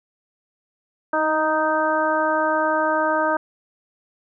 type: harmonic tone with a mistuned harmonic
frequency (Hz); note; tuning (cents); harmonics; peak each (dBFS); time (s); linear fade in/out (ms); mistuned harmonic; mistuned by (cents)
311.1; D#4; 0; 1 / 2 / 3 / 4 / 5; -27 / -22 / -23 / -25 / -25; 1.13-3.37; 5; 1; +22
effects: none